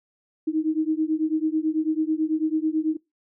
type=beating tone pair; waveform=sine; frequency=309.7 / 318.8 Hz; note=D#4 / D#4; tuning=-8 / +42 cents; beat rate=9.1 Hz; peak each=-24 dBFS; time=0.47-2.97 s; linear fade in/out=10 ms; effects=noise-tail reverb RT60 0.2 s tail -22 dB re dry